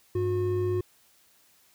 triangle tone pair together, 100.07 / 361.6 Hz, G2 / F#4, +36 / -40 cents, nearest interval octave + minor seventh, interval 2224 cents, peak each -27 / -24 dBFS, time 0.15-0.81 s, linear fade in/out 5 ms, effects white hiss -62 dBFS RMS until 1.74 s

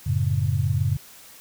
sine chord, F# minor, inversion none, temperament just, 92.5 / 111 / 138.75 Hz, F#2 / A2 / C#3, 0 / +16 / +2 cents, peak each -24 dBFS, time 0.06-0.97 s, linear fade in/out 10 ms, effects white hiss -47 dBFS RMS until 1.4 s

